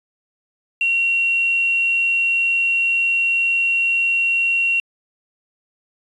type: tone with quantisation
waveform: sine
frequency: 2741 Hz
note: F7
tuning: 33 cents flat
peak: -15 dBFS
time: 0.81-4.8 s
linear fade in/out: 2 ms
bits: 7
effects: resampled to 24000 Hz